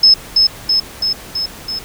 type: tone with echo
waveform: sine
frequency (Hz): 5200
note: E8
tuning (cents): -24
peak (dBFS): -4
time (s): 0.03-0.14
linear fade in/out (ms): 5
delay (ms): 330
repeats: 5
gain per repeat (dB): -3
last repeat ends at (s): 1.79
effects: pink hiss -34 dBFS RMS until 1.84 s